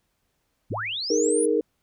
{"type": "linear sweep", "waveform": "sine", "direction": "up", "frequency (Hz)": [32, 10110], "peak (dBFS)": -27, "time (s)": [0.7, 1.46], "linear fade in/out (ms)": 10}
{"type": "tone with exponential decay", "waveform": "sine", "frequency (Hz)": 107.6, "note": "A2", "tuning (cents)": -38, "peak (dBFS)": -28, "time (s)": [0.71, 1.05], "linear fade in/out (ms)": 5, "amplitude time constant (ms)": 72}
{"type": "chord", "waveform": "sine", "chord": "D# suspended fourth", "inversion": "none", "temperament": "equal with one note detuned", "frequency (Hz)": [311.1, 417.5, 466.2], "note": ["D#4", "G#4", "A#4"], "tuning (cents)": [0, 9, 0], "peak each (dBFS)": [-25, -24, -22], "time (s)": [1.1, 1.61], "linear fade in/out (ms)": 5}
{"effects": ["pink hiss -73 dBFS RMS until 1.82 s"]}